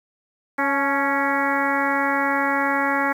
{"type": "harmonic tone with a mistuned harmonic", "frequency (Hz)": 277.2, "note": "C#4", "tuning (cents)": 0, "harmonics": [1, 2, 3, 4, 5, 6, 7, 8], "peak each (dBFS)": [-26, -28, -25, -27, -27, -27, -27, -31], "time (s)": [0.58, 3.13], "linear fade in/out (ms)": 10, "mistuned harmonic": 3, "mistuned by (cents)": 36, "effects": ["8-bit"]}